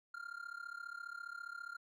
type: tone with amplitude modulation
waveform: triangle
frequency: 1396.9 Hz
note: F6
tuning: in tune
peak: -39 dBFS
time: 0.14-1.77 s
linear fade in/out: 5 ms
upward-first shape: sine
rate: 34.8 Hz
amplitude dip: 90%
effects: none